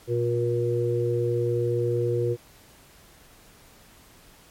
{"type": "harmonic tone", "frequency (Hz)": 119.3, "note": "A#2", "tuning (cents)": 41, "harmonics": [1, 3, 4], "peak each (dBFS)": [-26, -26, -26], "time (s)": [0.07, 2.37], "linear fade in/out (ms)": 50, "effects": ["pink hiss -53 dBFS RMS until 4.5 s", "MP3 64 kbps"]}